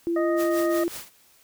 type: tone with pitch glide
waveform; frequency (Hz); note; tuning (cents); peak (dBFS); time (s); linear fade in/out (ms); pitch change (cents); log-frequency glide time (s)
sine; 338.9 to 340.9; E4 to F4; +48 to -42; -22; 0.07-0.88; 0; +10; 0.18-0.24
type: harmonic tone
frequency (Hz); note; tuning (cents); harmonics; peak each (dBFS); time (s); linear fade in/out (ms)
622.3; D#5; 0; 1 / 2 / 3; -25 / -32 / -36; 0.16-0.84; 5
type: noise with tremolo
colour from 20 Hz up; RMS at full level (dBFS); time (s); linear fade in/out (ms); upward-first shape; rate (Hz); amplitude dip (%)
white; -35; 0.36-1.1; 50; triangle; 5.4; 80
effects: white hiss -58 dBFS RMS until 1.43 s